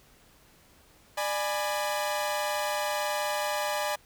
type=chord; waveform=sawtooth; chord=G# diminished; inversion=second; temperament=equal with one note detuned; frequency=596.9 / 830.6 / 987.8 Hz; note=D5 / G#5 / B5; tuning=+28 / 0 / 0 cents; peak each=-27 / -28 / -32 dBFS; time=1.17-3.96 s; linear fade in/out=10 ms; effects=pink hiss -59 dBFS RMS until 4.05 s

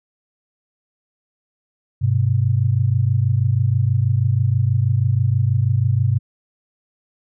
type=tone pair together; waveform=sine; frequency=100.88 / 127.1 Hz; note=G#2 / C3; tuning=-50 / -50 cents; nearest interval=major third; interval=400 cents; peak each=-17 dBFS; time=2.01-6.19 s; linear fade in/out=20 ms; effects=none

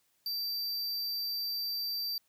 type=tone; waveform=square; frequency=4672 Hz; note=D8; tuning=10 cents flat; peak=-33 dBFS; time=0.26-2.18 s; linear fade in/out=2 ms; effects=white hiss -73 dBFS RMS until 2.28 s

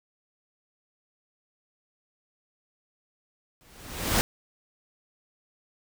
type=noise with exponential growth; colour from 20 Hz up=pink; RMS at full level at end=-20 dBFS; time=3.61-4.21 s; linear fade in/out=0 ms; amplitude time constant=130 ms; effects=none

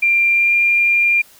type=tone with pitch glide; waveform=sine; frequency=2379 to 2396 Hz; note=D7 to D7; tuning=+22 to +34 cents; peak=-11 dBFS; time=0.02-1.22 s; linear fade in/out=10 ms; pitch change=+12 cents; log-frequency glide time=0.32-0.53 s; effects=white hiss -47 dBFS RMS until 1.39 s

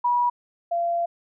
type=tone pair in turn; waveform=sine; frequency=970 / 685.9 Hz; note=B5 / F5; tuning=-31 / -31 cents; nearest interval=tritone; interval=600 cents; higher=first; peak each=-18 / -21 dBFS; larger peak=first; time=0.04-0.3 / 0.71-1.06 s; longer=second; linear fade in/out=10 ms; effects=none

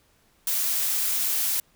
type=noise; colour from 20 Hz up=blue; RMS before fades=-25 dBFS; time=0.47-1.6 s; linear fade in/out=2 ms; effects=pink hiss -63 dBFS RMS until 1.75 s

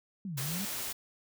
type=exponential two-way sweep; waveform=sine; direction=down then up; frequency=207.7 to 128.5 to 207.7 Hz; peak=-35 dBFS; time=0.25-0.65 s; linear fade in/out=2 ms; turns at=0.39 s
type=noise; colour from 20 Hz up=white; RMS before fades=-37 dBFS; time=0.37-0.93 s; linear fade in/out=10 ms
effects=none

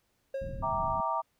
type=tone with exponential decay; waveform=triangle; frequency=541 Hz; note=C#5; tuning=42 cents flat; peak=-28 dBFS; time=0.34-0.94 s; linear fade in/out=5 ms; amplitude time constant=130 ms
type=low-pass noise; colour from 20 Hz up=pink; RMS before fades=-39 dBFS; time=0.41-1.01 s; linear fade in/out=5 ms; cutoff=230 Hz; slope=24 dB/octave
type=chord; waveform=sine; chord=E half-diminished seventh; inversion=none; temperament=equal with one note detuned; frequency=655.1 / 784 / 932.3 / 1174.7 Hz; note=E5 / G5 / Bb5 / D6; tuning=-11 / 0 / 0 / 0 cents; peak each=-35 / -37 / -31 / -33 dBFS; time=0.62-1.22 s; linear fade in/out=20 ms
effects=pink hiss -74 dBFS RMS until 1.39 s

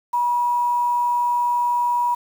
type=tone with quantisation; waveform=sine; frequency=966 Hz; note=B5; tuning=39 cents flat; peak=-17 dBFS; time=0.13-2.15 s; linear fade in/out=10 ms; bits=7; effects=none

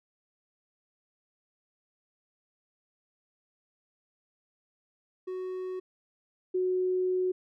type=tone pair in turn; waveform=triangle / sine; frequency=370.4 / 368.1 Hz; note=F#4 / F#4; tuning=+2 / -9 cents; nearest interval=unison; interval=11 cents; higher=first; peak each=-31 / -25 dBFS; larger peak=second; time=5.27-5.8 / 6.54-7.32 s; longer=second; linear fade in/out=10 ms; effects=none

